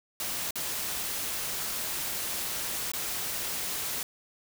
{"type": "noise with dropouts", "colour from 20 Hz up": "white", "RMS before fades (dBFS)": -33, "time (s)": [0.2, 4.03], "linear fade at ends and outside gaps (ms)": 1, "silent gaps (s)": [[0.508, 0.556], [2.918, 2.935]], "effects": []}